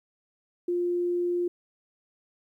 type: tone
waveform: sine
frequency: 351.5 Hz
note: F4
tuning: 11 cents sharp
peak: -24 dBFS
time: 0.68-1.48 s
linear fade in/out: 5 ms
effects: 11-bit